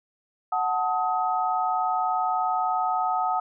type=chord; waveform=sine; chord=D# diminished; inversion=first; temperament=equal with one note detuned; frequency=740 / 880 / 1263.3 Hz; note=F#5 / A5 / D#6; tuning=0 / 0 / +26 cents; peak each=-25 / -28 / -27 dBFS; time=0.52-3.4 s; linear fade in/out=5 ms; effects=none